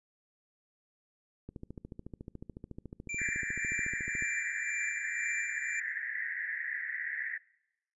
click train, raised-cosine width 3 ms, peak -30 dBFS, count 39, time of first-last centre 1.49-4.224 s, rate 13.9 Hz
square tone with tremolo, 2358 Hz, D7, 6 cents sharp, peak -34 dBFS, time 3.09-5.8 s, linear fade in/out 5 ms, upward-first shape sine, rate 1.9 Hz, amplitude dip 55%
pink band-pass noise, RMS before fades -37 dBFS, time 3.18-7.38 s, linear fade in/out 10 ms, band 1700 to 2000 Hz, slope 96 dB/octave
effects noise-tail reverb RT60 0.9 s tail -24 dB re dry + resampled to 24000 Hz

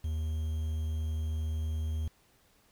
triangle tone with quantisation, 78.5 Hz, D#2, 16 cents sharp, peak -28 dBFS, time 0.04-2.08 s, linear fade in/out 5 ms, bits 9, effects pink hiss -66 dBFS RMS until 2.71 s

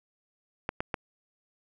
clicks, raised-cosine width 0.5 ms, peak -14 dBFS, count 3, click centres 0.691 / 0.805 / 0.942 s, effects none

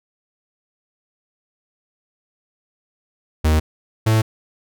45% pulse tone pair in turn, 78 / 110.31 Hz, D#2 / A2, +5 / +5 cents, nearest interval tritone, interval 600 cents, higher second, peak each -13 dBFS, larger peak neither, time 3.44-3.6 / 4.06-4.22 s, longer neither, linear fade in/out 10 ms, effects none

